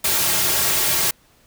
white noise with comb filter, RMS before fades -19 dBFS, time 0.04-1.11 s, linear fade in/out 5 ms, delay 4 ms, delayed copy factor -0.6, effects pink hiss -56 dBFS RMS until 1.46 s

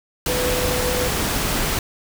sine tone in noise, 498.3 Hz, B4, 15 cents sharp, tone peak -23 dBFS, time 0.28-1.08 s, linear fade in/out 2 ms, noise pink, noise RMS -22 dBFS, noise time 0.26-1.79 s, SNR -4 dB, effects none

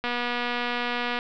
click train, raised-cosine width 0.3 ms, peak -12 dBFS, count 279, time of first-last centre 0.04-1.189 s, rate 242 Hz, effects low-pass 4000 Hz 12 dB/octave

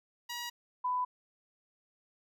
10% pulse / sine tone pair in turn, 959 / 997.6 Hz, A#5 / B5, +49 / +17 cents, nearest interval minor second, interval 68 cents, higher second, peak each -29 / -29 dBFS, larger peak neither, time 0.29-0.5 / 0.84-1.05 s, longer neither, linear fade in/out 10 ms, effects none

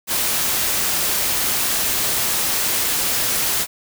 white noise, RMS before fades -20 dBFS, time 0.07-3.67 s, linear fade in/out 50 ms, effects none

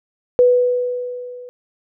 sine tone with level ramp, 493.9 Hz, B4, in tune, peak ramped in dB -7 to -33 dBFS, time 0.39-1.49 s, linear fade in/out 0 ms, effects none

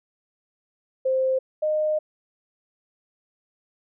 sine tone pair in turn, 523.3 / 614.3 Hz, C5 / D#5, 0 / -22 cents, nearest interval minor third, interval 278 cents, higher second, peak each -19 / -20 dBFS, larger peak first, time 1.05-1.39 / 1.62-1.99 s, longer second, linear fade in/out 10 ms, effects none

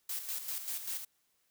blue noise with tremolo, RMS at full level -37 dBFS, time 0.09-1.05 s, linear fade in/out 5 ms, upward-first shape square, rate 5.1 Hz, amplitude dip 55%, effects white hiss -75 dBFS RMS until 1.5 s

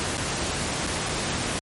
pink noise with dropouts, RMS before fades -27 dBFS, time 0-1.59 s, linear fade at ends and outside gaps 0 ms, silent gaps 0.171-0.179 / 0.866-0.872 / 1.088-1.092 s, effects high-pass 60 Hz 12 dB/octave + MP3 48 kbps

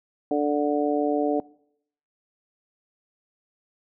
harmonic tone, 146.83 Hz, D3, in tune, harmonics 2 / 3 / 4 / 5, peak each -24 / -26 / -27 / -28 dBFS, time 0.31-1.4 s, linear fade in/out 2 ms, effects noise-tail reverb RT60 0.7 s tail -23 dB re dry

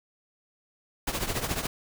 pink noise with tremolo, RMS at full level -27 dBFS, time 1.07-1.67 s, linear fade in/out 5 ms, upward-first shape triangle, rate 14 Hz, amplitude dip 80%, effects none

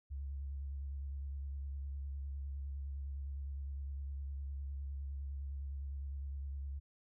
sine tone with vibrato, 69.3 Hz, C#2, in tune, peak -39 dBFS, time 0.1-6.8 s, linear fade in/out 20 ms, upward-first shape square, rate 9.8 Hz, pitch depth 28 cents each way, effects none

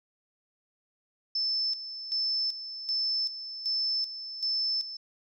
sine tone with tremolo, 5274 Hz, E8, in tune, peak -26 dBFS, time 1.35-4.97 s, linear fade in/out 5 ms, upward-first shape square, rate 1.3 Hz, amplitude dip 70%, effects none

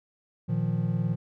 triangle chord, Bb suspended fourth, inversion none, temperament equal, 116.54 / 155.56 / 174.61 Hz, Bb2 / Eb3 / F3, 0 / 0 / 0 cents, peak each -27 dBFS, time 0.48-1.16 s, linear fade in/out 20 ms, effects none

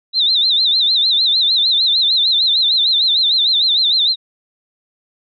sine tone with vibrato, 3835 Hz, A#7, 48 cents sharp, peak -11 dBFS, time 0.13-4.16 s, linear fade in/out 50 ms, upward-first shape sine, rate 6.6 Hz, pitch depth 150 cents each way, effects none

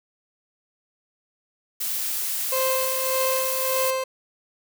blue noise, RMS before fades -27 dBFS, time 1.8-3.91 s, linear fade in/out 10 ms
30% pulse tone with tremolo, 523.3 Hz, C5, in tune, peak -19 dBFS, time 2.52-4.04 s, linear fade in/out 5 ms, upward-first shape sine, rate 1.7 Hz, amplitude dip 50%
effects none

